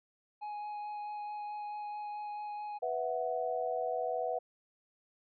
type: tone with vibrato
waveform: triangle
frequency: 835 Hz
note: G#5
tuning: 9 cents sharp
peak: -36 dBFS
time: 0.41-2.79 s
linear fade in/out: 20 ms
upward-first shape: sine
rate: 4.6 Hz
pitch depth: 9 cents each way
type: chord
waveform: sine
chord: B suspended fourth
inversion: none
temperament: equal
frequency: 493.9 / 659.3 / 740 Hz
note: B4 / E5 / F#5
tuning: 0 / 0 / 0 cents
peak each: -36 dBFS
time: 2.82-4.39 s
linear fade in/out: 10 ms
effects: resampled to 11025 Hz